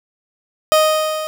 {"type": "tone with level ramp", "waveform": "30% pulse", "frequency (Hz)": 622.3, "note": "D#5", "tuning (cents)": 0, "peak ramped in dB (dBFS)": [-6, -20], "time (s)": [0.72, 1.27], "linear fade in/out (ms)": 0, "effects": []}